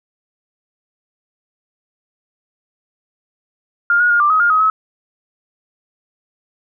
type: tone with pitch steps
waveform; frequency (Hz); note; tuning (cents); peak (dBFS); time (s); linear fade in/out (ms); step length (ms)
sine; 1406 / 1447 / 1418 / 1183 / 1266 / 1413 / 1265 / 1287; F6 / F#6 / F6 / D6 / D#6 / F6 / D#6 / E6; +11 / -39 / +26 / +12 / +30 / +20 / +28 / -42; -10; 3.9-4.7; 2; 100
effects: none